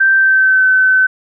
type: tone with pitch glide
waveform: sine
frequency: 1565 to 1523.1 Hz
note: G6 to F#6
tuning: -3 to +50 cents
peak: -7 dBFS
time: 0-1.07 s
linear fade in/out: 10 ms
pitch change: -47 cents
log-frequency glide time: 0.15-0.65 s
effects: none